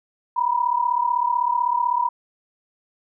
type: tone pair together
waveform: sine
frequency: 953.1 / 989 Hz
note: A#5 / B5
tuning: +38 / +2 cents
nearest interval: minor second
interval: 64 cents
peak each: -21 dBFS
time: 0.36-2.09 s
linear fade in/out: 10 ms
effects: none